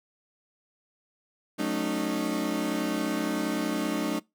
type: chord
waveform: 35% pulse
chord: D# half-diminished seventh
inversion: first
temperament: equal with one note detuned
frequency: 185 / 220 / 277.2 / 307.9 Hz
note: F#3 / A3 / C#4 / D#4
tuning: 0 / 0 / 0 / -18 cents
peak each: -33 / -31 / -31 / -29 dBFS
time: 1.58-4.2 s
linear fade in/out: 20 ms
effects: noise-tail reverb RT60 0.2 s tail -23 dB re dry